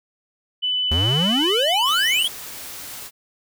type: tone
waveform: sine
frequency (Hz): 2997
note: F#7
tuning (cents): +22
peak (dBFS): -19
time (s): 0.62-2.27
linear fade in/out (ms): 20
type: exponential sweep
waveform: square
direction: up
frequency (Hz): 73.42 to 3400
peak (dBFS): -20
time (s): 0.91-2.28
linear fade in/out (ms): 5
type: noise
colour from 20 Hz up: white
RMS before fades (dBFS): -35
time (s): 1.84-3.11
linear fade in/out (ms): 50
effects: none